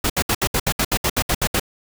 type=noise bursts; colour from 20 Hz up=pink; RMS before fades=-19 dBFS; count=13; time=0.04-1.598 s; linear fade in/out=5 ms; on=58 ms; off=67 ms; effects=none